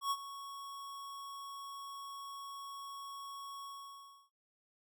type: tone with ADSR envelope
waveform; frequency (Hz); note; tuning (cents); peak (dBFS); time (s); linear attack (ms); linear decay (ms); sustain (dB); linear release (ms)
square; 1108.7; C#6; 0; -31; 0.01-4.3; 100; 50; -14; 660
effects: noise-tail reverb RT60 0.3 s tail -26 dB re dry